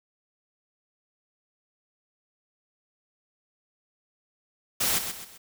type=noise with echo; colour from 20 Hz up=white; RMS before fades=-25 dBFS; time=4.8-4.99 s; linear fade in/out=10 ms; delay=130 ms; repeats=3; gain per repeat=-8 dB; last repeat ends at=5.38 s; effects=none